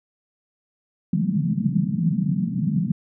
pink band-pass noise, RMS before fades -22 dBFS, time 1.13-2.92 s, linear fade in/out 5 ms, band 150 to 210 Hz, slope 48 dB/octave, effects none

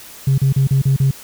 sine tone bursts, 135.4 Hz, C#3, 40 cents flat, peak -9 dBFS, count 6, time 0.27-1.11 s, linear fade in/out 5 ms, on 110 ms, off 36 ms, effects tanh soft clip ceiling -8 dBFS + white hiss -38 dBFS RMS until 1.23 s

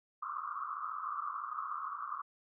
pink band-pass noise, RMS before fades -40 dBFS, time 0.22-2.22 s, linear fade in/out 10 ms, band 1100 to 1300 Hz, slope 96 dB/octave, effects none

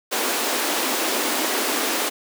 pink high-pass noise, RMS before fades -23 dBFS, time 0.11-2.1 s, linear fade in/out 20 ms, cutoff 250 Hz, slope 48 dB/octave, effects none

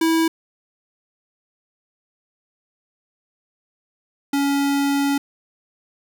square tone pair in turn, 326 / 280.7 Hz, E4 / C#4, -19 / +22 cents, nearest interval minor third, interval 259 cents, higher first, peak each -16 / -18 dBFS, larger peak first, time 0.01-0.28 / 4.33-5.18 s, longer second, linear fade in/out 5 ms, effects none

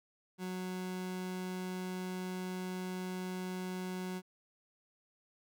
30% pulse tone, 184 Hz, F#3, 9 cents flat, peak -35 dBFS, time 0.38-4.22 s, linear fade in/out 50 ms, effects none

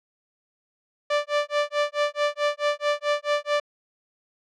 sawtooth tone with tremolo, 587 Hz, D5, 1 cent flat, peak -15 dBFS, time 1.1-3.6 s, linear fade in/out 5 ms, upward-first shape sine, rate 4.6 Hz, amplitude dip 100%, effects low-pass 4000 Hz 12 dB/octave

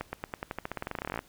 accelerating click train, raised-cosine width 0.5 ms, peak -18 dBFS, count 24, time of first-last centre 0.01-1.191 s, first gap 120 ms, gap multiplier 0.91, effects pink hiss -59 dBFS RMS until 1.28 s

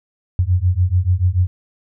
sine beating tone pair, 87.31 / 94.21 Hz, F2 / F#2, 0 / +32 cents, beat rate 6.9 Hz, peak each -16 dBFS, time 0.39-1.47 s, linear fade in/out 0 ms, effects none

